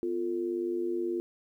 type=tone with amplitude modulation; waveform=sine; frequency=349.2 Hz; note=F4; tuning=in tune; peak=-25 dBFS; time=0.03-1.2 s; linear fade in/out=0 ms; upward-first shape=sine; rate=98.6 Hz; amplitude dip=75%; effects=11-bit